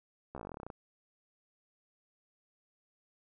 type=slowing click train; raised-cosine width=1 ms; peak=-29 dBFS; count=16; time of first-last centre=0.35-0.702 s; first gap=14 ms; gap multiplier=1.07; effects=none